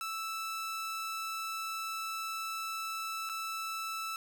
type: tone with dropouts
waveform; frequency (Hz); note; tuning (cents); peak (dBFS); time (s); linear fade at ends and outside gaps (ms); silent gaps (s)
sawtooth; 1318.5; E6; 0; -32; 0.01-4.16; 1; 3.291-3.296
effects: none